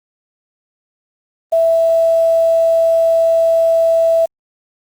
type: tone with quantisation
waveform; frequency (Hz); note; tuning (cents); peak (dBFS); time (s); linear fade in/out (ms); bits
sine; 659.3; E5; 0; -9; 1.52-4.26; 10; 6
effects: Opus 24 kbps